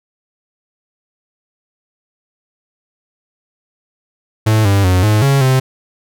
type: tone with pitch steps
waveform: 45% pulse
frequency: 109.1 / 99.5 / 91.5 / 106.7 / 138.2 / 130.7 Hz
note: A2 / G2 / F#2 / G#2 / C#3 / C3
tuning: -14 / +26 / -19 / +47 / -5 / -1 cents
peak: -9 dBFS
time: 4.46-5.6 s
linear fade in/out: 10 ms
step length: 190 ms
effects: none